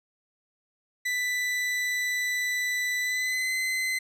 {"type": "tone with pitch glide", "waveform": "40% pulse", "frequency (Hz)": [1986, 2045], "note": ["B6", "C7"], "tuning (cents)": [9, -40], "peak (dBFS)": -25, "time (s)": [1.05, 3.99], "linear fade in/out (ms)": 10, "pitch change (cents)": 51, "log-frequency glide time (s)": [3, 3.54], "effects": ["low-pass 12000 Hz 12 dB/octave"]}